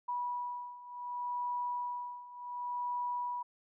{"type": "beating tone pair", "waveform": "sine", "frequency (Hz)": [976, 976.68], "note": ["B5", "B5"], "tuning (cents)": [-21, -20], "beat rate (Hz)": 0.68, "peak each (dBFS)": [-40, -37], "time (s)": [0.08, 3.43], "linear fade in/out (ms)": 10, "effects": []}